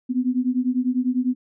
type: beating tone pair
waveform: sine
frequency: 246.9 / 256.9 Hz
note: B3 / C4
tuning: 0 / -32 cents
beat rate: 10 Hz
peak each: -22 dBFS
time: 0.09-1.35 s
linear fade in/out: 20 ms
effects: none